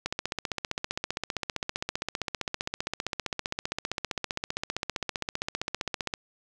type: click train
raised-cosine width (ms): 0.2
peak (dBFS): -12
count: 94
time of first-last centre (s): 0.06-6.138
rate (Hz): 15.3
effects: none